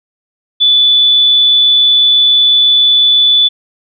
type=tone; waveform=sine; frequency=3474 Hz; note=A7; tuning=23 cents flat; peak=-5 dBFS; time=0.6-3.49 s; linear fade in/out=20 ms; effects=none